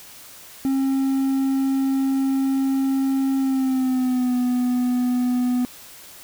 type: tone with pitch glide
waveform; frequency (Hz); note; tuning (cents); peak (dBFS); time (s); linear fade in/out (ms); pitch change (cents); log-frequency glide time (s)
triangle; 268.9 to 248; C4 to B3; +47 to +7; -16; 0.65-5.65; 0; -140; 3.38-4.36
effects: white hiss -43 dBFS RMS until 6.23 s